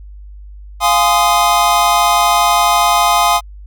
square chord, F minor seventh, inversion none, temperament equal with one note detuned, 698.5 / 830.6 / 1033.3 / 1244.5 Hz, F5 / Ab5 / C6 / Eb6, 0 / 0 / -22 / 0 cents, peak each -16 dBFS, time 0.8-3.41 s, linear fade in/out 50 ms, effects added 50 Hz sine -31 dBFS peak until 3.66 s

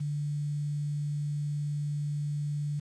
sine tone with quantisation, 146.83 Hz, D3, in tune, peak -29 dBFS, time 0-2.8 s, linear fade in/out 10 ms, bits 9, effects resampled to 24000 Hz

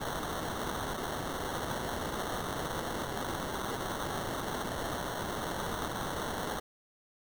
white noise with sample-and-hold, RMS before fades -36 dBFS, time 0-6.6 s, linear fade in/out 10 ms, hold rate 2450 Hz, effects none

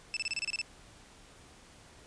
25% pulse tone bursts, 2637 Hz, E7, in tune, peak -27 dBFS, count 9, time 0.14-0.615 s, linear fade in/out 0 ms, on 27 ms, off 29 ms, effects pink hiss -56 dBFS RMS until 2.06 s + resampled to 22050 Hz

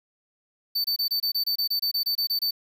square tone bursts, 4552 Hz, C#8, 45 cents sharp, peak -23 dBFS, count 15, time 0.75-2.51 s, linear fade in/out 10 ms, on 94 ms, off 25 ms, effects 9-bit

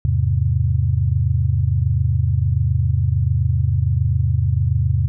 sine chord, E augmented, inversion none, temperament equal, 82.41 / 103.83 / 130.81 Hz, E2 / G#2 / B#2, 0 / 0 / 0 cents, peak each -19 dBFS, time 0.05-5.08 s, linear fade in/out 0 ms, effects none

